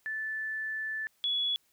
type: tone pair in turn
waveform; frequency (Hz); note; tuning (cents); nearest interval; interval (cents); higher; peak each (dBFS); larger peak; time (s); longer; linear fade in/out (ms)
sine; 1752 / 3387; A6 / G#7; -8 / +33; major seventh; 1141; second; -32 / -27; second; 0.06-1.07 / 1.24-1.56; first; 0
effects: white hiss -70 dBFS RMS until 1.72 s